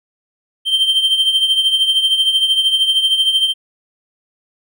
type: tone with tremolo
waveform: triangle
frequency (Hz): 3136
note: G7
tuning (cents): 0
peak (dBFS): -7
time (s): 0.65-3.54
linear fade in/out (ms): 50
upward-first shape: triangle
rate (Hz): 13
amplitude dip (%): 70
effects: none